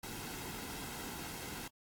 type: noise with comb filter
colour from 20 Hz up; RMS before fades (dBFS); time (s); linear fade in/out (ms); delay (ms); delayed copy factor
pink; -44; 0.03-1.68; 5; 1.7; -0.55
effects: AAC 64 kbps